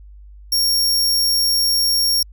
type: tone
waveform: sawtooth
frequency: 5540 Hz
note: F8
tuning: 15 cents flat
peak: -12 dBFS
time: 0.52-2.23 s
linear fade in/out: 5 ms
effects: added 50 Hz sine -38 dBFS peak until 2.32 s